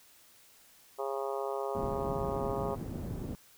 harmonic tone, 136.5 Hz, C#3, 26 cents flat, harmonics 3 / 4 / 5 / 6 / 7 / 8 / 9, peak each -36 / -38 / -40 / -42 / -43 / -44 / -45 dBFS, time 0.98-2.76 s, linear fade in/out 20 ms
white low-pass noise, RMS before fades -38 dBFS, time 1.75-3.35 s, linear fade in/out 0 ms, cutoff 230 Hz, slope 12 dB/octave
effects white hiss -60 dBFS RMS until 3.57 s

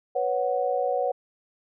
sine chord, B suspended second, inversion none, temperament equal, 493.9 / 554.4 / 740 Hz, B4 / C#5 / F#5, 0 / 0 / 0 cents, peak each -27 dBFS, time 0.15-1.12 s, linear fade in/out 10 ms, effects none

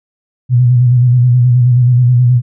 sine tone with vibrato, 123.47 Hz, B2, in tune, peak -5 dBFS, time 0.49-2.42 s, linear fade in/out 50 ms, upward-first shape square, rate 9.4 Hz, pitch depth 40 cents each way, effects none

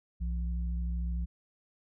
sine tone pair together, 61.74 / 172.02 Hz, B1 / F3, 0 / -26 cents, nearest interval octave + tritone, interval 1774 cents, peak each -30 / -40 dBFS, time 0.2-1.26 s, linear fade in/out 20 ms, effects none

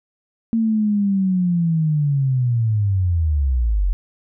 sine linear sweep, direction down, 229.1 to 42.42 Hz, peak -15 dBFS, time 0.53-3.93 s, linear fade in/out 0 ms, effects none

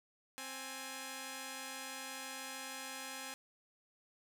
5% pulse tone pair together, 263.5 / 836.6 Hz, C4 / G#5, +12 / +12 cents, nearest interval octave + minor sixth, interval 2000 cents, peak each -35 / -34 dBFS, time 0.38-3.34 s, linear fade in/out 0 ms, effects none

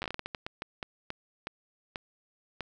slowing click train, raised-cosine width 0.3 ms, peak -19 dBFS, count 17, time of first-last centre 0.02-2.607 s, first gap 9 ms, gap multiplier 1.33, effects none

